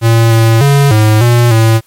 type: tone with pitch steps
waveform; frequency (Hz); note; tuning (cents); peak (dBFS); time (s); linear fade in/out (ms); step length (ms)
square; 114.6 / 113.4 / 140.8 / 107.9 / 119.7 / 112.4; A#2 / A#2 / C#3 / A2 / A#2 / A2; -29 / -47 / +27 / -33 / +46 / +37; -5; 0.01-1.81; 50; 300
effects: white hiss -50 dBFS RMS until 1.86 s + MP3 64 kbps